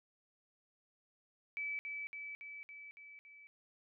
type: tone with echo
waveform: sine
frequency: 2302 Hz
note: D7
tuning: 35 cents flat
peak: -37 dBFS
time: 1.57-1.79 s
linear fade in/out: 0 ms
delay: 280 ms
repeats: 6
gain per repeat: -3 dB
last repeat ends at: 3.47 s
effects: none